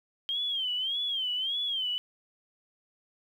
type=tone with vibrato; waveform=sine; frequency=3176 Hz; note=G7; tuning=22 cents sharp; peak=-28 dBFS; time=0.29-1.98 s; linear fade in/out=0 ms; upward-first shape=sine; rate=1.7 Hz; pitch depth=130 cents each way; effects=10-bit

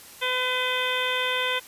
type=harmonic tone with a mistuned harmonic; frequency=505 Hz; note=B4; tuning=39 cents sharp; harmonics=1 / 2 / 3 / 4 / 5 / 6 / 7; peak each=-31 / -31 / -31 / -31 / -31 / -31 / -31 dBFS; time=0.21-1.6 s; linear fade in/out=20 ms; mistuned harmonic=6; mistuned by=+60 cents; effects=white hiss -46 dBFS RMS until 1.67 s + resampled to 32000 Hz

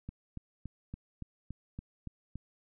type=click train; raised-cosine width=5 ms; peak=-28 dBFS; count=9; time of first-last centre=0.09-2.356 s; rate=3.53 Hz; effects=none

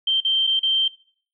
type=tone with dropouts; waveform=sine; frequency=3136 Hz; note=G7; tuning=in tune; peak=-17 dBFS; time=0.07-0.88 s; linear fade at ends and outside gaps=5 ms; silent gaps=0.204-0.248 / 0.469-0.473 / 0.594-0.63 s; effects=noise-tail reverb RT60 0.5 s tail -19 dB re dry

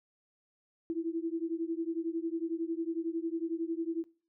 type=beating tone pair; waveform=sine; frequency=325.9 / 336.9 Hz; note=E4 / E4; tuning=-20 / +38 cents; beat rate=11 Hz; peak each=-34 / -35 dBFS; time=0.9-4.04 s; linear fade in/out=0 ms; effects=noise-tail reverb RT60 0.4 s tail -20 dB re dry

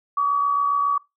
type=tone pair together; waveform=sine; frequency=1138 / 1205.3 Hz; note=C#6 / D6; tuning=+45 / +45 cents; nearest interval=minor second; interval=100 cents; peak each=-18 / -29 dBFS; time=0.17-0.98 s; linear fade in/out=5 ms; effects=noise-tail reverb RT60 0.2 s tail -21 dB re dry

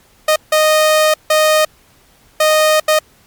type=tone bursts at uneven times; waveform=sawtooth; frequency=619 Hz; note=D#5; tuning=9 cents flat; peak=-5 dBFS; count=5; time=0.28-0.36 / 0.52-1.14 / 1.3-1.65 / 2.4-2.8 / 2.88-2.99 s; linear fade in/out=5 ms; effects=pink hiss -50 dBFS RMS until 3.26 s + MP3 96 kbps

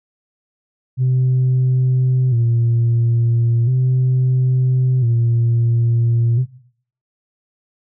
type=tone with vibrato; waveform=sine; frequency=122.5 Hz; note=B2; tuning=14 cents flat; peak=-11 dBFS; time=0.97-6.46 s; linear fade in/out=50 ms; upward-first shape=square; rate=0.37 Hz; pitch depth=79 cents each way; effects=noise-tail reverb RT60 0.6 s tail -19 dB re dry + tanh soft clip ceiling -10 dBFS

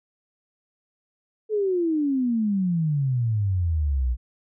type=exponential sweep; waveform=sine; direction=down; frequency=440 to 58.2 Hz; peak=-20 dBFS; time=1.49-4.17 s; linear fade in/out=50 ms; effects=none

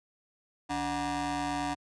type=ring-modulated tone; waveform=25% pulse; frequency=221.8 Hz; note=A3; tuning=14 cents sharp; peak=-23 dBFS; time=0.69-1.75 s; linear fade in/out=20 ms; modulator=510 Hz; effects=high-pass 100 Hz 12 dB/octave + resampled to 22050 Hz

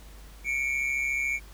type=tone pair together; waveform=triangle; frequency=2213 / 2347 Hz; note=C#7 / D7; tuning=-3 / -2 cents; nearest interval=minor second; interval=101 cents; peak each=-27 dBFS; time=0.44-1.4 s; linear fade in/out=50 ms; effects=added 50 Hz sine -45 dBFS peak until 1.53 s + pink hiss -53 dBFS RMS until 1.53 s

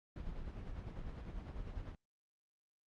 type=noise with tremolo; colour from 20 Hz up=brown; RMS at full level=-43 dBFS; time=0.16-1.95 s; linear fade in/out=2 ms; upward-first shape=sine; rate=10 Hz; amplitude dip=45%; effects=low-pass 4000 Hz 12 dB/octave + Opus 24 kbps

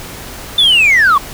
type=linear sweep; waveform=sine; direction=down; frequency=3569 to 1066 Hz; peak=-4 dBFS; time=0.58-1.18 s; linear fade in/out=5 ms; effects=tanh soft clip ceiling -4 dBFS + pink hiss -29 dBFS RMS until 1.33 s

